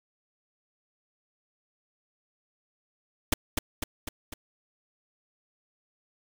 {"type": "noise with echo", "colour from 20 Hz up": "pink", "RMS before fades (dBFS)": -23, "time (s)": [3.32, 3.34], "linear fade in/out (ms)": 5, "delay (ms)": 250, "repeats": 4, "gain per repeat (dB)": -4, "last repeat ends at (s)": 4.34, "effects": []}